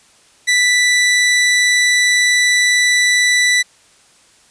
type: tone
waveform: sawtooth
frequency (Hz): 1975.5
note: B6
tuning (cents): 0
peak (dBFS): -7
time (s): 0.47-3.63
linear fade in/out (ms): 20
effects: white hiss -50 dBFS RMS until 4.5 s + resampled to 22050 Hz